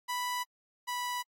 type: tone pair in turn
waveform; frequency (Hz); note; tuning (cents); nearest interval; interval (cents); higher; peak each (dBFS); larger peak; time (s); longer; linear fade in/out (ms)
sawtooth; 987.8 / 983.6; B5 / B5; 0 / -7; unison; 7; first; -28 / -29; first; 0.08-0.44 / 0.87-1.23; neither; 20
effects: AAC 48 kbps